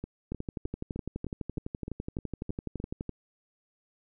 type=two click trains; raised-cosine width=3 ms; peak=-21 / -23 dBFS; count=34 / 10; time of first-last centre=0.32-3.093 / 0.04-2.801 s; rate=11.9 / 3.26 Hz; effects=none

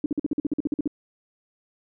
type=tone bursts; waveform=sine; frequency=293.7 Hz; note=D4; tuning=in tune; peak=-20 dBFS; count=13; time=0.04-0.876 s; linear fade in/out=2 ms; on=20 ms; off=48 ms; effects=none

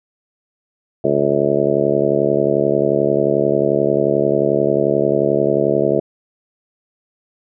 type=harmonic tone; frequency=71.3 Hz; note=C#2; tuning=49 cents sharp; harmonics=2 / 3 / 4 / 5 / 6 / 7 / 8 / 9; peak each=-25 / -24 / -25 / -19 / -19 / -24 / -21 / -20 dBFS; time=1.04-6 s; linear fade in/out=5 ms; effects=none

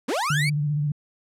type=linear sweep; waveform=35% pulse; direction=up; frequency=196 to 2349 Hz; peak=-21 dBFS; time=0.08-0.5 s; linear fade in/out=10 ms
type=tone with vibrato; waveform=sine; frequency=147.7 Hz; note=D3; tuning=10 cents sharp; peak=-21 dBFS; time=0.3-0.92 s; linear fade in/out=5 ms; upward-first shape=square; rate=15 Hz; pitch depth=36 cents each way
effects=low-pass 11000 Hz 12 dB/octave

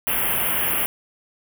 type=band-stop noise; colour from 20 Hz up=white; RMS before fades=-22 dBFS; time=0.07-0.86 s; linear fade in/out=0 ms; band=3200 to 10000 Hz; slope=96 dB/octave; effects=none

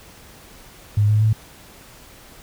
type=tone with pitch steps; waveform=sine; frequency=103.83 / 106.5 / 109.24 Hz; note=G#2 / G#2 / A2; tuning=0 / +44 / -12 cents; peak=-13 dBFS; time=0.97-1.33 s; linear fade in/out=5 ms; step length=120 ms; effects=pink hiss -45 dBFS RMS until 2.42 s

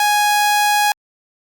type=tone; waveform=sawtooth; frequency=830.6 Hz; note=G#5; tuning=in tune; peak=-9 dBFS; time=0-0.92 s; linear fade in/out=2 ms; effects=Opus 48 kbps

